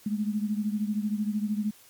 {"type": "beating tone pair", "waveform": "sine", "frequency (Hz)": [207.4, 220.4], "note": ["G#3", "A3"], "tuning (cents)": [-2, 3], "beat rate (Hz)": 13, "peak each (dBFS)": [-27, -31], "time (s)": [0.06, 1.71], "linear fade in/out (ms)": 5, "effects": ["white hiss -55 dBFS RMS until 1.89 s", "MP3 96 kbps"]}